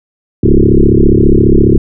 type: tone with frequency modulation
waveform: sine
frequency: 171.5 Hz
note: F3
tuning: 31 cents flat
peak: -3 dBFS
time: 0.43-1.78 s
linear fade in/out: 5 ms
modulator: 34.7 Hz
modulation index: 6.5
effects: none